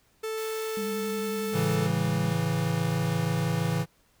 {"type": "tone", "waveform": "45% pulse", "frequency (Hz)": 440, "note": "A4", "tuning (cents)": 0, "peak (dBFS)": -30, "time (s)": [0.23, 1.87], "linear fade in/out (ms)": 10}
{"type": "high-pass noise", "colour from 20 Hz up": "white", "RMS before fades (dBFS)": -44, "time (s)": [0.37, 1.76], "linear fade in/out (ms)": 10, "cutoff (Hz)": 710, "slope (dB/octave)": 48}
{"type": "tone with vibrato", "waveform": "sine", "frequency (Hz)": 201.9, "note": "G#3", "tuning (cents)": -49, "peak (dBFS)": -32, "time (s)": [0.77, 2.32], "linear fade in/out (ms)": 2, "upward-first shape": "sine", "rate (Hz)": 11, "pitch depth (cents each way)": 34}
{"type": "chord", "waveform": "square", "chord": "A major", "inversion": "none", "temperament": "equal", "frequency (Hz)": [110, 138.59, 164.81], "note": ["A2", "C#3", "E3"], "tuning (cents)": [0, 0, 0], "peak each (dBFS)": [-32, -31, -28], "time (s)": [1.52, 3.86], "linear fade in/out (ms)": 50}
{"effects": ["pink hiss -65 dBFS RMS until 4.2 s"]}